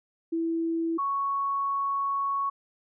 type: tone pair in turn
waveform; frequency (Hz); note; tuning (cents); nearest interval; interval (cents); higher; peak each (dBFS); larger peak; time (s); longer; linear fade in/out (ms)
sine; 330 / 1110; E4 / C#6; +2 / +2; octave + major sixth; 2100; second; -25; neither; 0.32-0.98 / 0.98-2.5; second; 10
effects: none